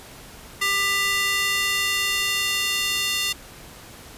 square tone with high-pass filter sweep, 397.3 Hz, G4, 23 cents sharp, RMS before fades -23 dBFS, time 0.61-3.33 s, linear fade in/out 10 ms, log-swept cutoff 1800 to 3000 Hz, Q 1.6, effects pink hiss -43 dBFS RMS until 4.17 s + resampled to 32000 Hz

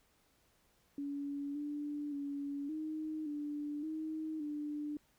sine tone with pitch steps, 283.7 / 293.1 / 283.3 / 311.2 / 293.9 / 314.2 / 296.4 Hz, C#4 / D4 / C#4 / D#4 / D4 / D#4 / D4, +40 / -3 / +38 / 0 / +1 / +17 / +16 cents, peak -37 dBFS, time 0.98-4.97 s, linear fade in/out 2 ms, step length 570 ms, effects pink hiss -72 dBFS RMS until 5.18 s

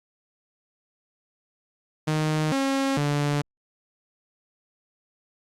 sawtooth tone with pitch steps, 154.7 / 271.6 / 145.4 Hz, D#3 / C#4 / D3, -10 / -35 / -17 cents, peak -18 dBFS, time 2.07-3.42 s, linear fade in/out 10 ms, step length 450 ms, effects low-pass 9000 Hz 12 dB/octave + Opus 48 kbps

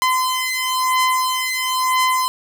sawtooth beating tone pair, 1025 / 1026 Hz, C6 / C6, -36 / -34 cents, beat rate 1 Hz, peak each -16 dBFS, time 0.02-2.28 s, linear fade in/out 0 ms, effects none

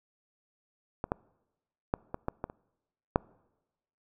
clicks, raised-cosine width 1 ms, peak -18 / -14 / -12 / -20 / -16 / -19 / -30 / -8 dBFS, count 8, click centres 1.041 / 1.119 / 1.939 / 2.144 / 2.284 / 2.441 / 2.499 / 3.159 s, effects noise-tail reverb RT60 1.0 s tail -25 dB re dry

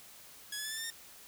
10% pulse tone with pitch steps, 1677 / 1706.3 / 1736.1 / 1766.5 / 1797.4 / 1828.8 Hz, G#6 / G#6 / A6 / A6 / A6 / A#6, +16 / +46 / -24 / +6 / +36 / -34 cents, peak -28 dBFS, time 0.52-0.904 s, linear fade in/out 5 ms, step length 64 ms, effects white hiss -54 dBFS RMS until 1.27 s

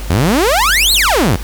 sawtooth exponential two-way sweep, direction up then down, 77.3 to 4405 to 77.3 Hz, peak -6 dBFS, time 0.1-1.36 s, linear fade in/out 5 ms, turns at 0.93 s, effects added 50 Hz sine -21 dBFS peak until 1.43 s + pink hiss -31 dBFS RMS until 1.43 s

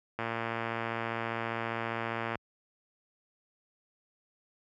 click train, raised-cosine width 0.5 ms, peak -18 dBFS, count 250, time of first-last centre 0.19-2.355 s, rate 115 Hz, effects high-pass 60 Hz 12 dB/octave

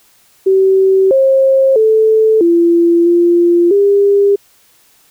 sine tone with pitch steps, 383 / 535 / 438.7 / 340.4 / 345.5 / 401.7 Hz, G4 / C5 / A4 / F4 / F4 / G4, -40 / +38 / -5 / -44 / -19 / +42 cents, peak -6 dBFS, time 0.46-4.36 s, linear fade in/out 10 ms, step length 650 ms, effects white hiss -50 dBFS RMS until 5.1 s

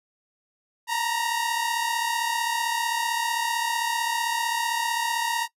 sawtooth tone pair together, 916.4 / 952 Hz, A#5 / A#5, -30 / +36 cents, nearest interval minor second, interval 66 cents, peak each -23 dBFS, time 0.87-5.48 s, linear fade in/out 50 ms, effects noise-tail reverb RT60 0.1 s tail -19 dB re dry + resampled to 32000 Hz

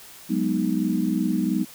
sine chord, G# minor seventh, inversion third, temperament equal, 185 / 207.7 / 246.9 / 311.1 Hz, F#3 / G#3 / B3 / D#4, 0 / 0 / 0 / 0 cents, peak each -26 dBFS, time 0.29-1.65 s, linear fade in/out 20 ms, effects white hiss -45 dBFS RMS until 1.74 s

